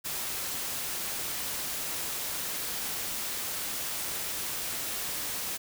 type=noise; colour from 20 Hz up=white; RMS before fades=-34 dBFS; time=0.04-5.58 s; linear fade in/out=20 ms; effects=none